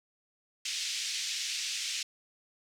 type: band-pass noise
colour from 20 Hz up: white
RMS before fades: -35 dBFS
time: 0.65-2.03 s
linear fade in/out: 5 ms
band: 2300 to 6500 Hz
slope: 24 dB/octave
effects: none